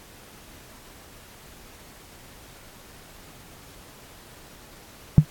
sine tone with exponential decay, 150.8 Hz, D3, 46 cents sharp, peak -3 dBFS, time 5.18-5.25 s, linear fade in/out 0 ms, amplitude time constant 15 ms, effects pink hiss -48 dBFS RMS until 5.3 s + AAC 64 kbps

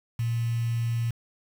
sine tone with quantisation, 116.54 Hz, A#2, in tune, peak -24 dBFS, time 0.19-1.11 s, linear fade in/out 5 ms, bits 7, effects none

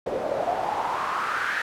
pink noise with band-pass filter sweep, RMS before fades -27 dBFS, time 0.06-1.62 s, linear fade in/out 5 ms, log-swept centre 490 to 1700 Hz, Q 4.5, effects none

